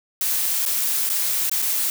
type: noise with dropouts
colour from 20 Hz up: blue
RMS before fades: -22 dBFS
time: 0.21-1.9 s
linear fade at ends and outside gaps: 1 ms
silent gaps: 0.653-0.661 / 1.092-1.099 / 1.496-1.514 / 1.619-1.623 s
effects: none